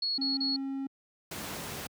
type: tone bursts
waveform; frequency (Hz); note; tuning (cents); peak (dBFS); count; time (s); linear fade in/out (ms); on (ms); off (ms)
sine; 4346; C#8; -35; -28; 3; 0.02-0.564; 5; 160; 32
type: tone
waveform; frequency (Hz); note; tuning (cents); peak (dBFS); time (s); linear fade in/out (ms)
triangle; 271.2; C#4; -38; -30; 0.18-0.87; 5
type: noise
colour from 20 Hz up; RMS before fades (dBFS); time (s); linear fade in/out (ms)
pink; -38; 1.31-1.87; 5
effects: high-pass 100 Hz 12 dB/octave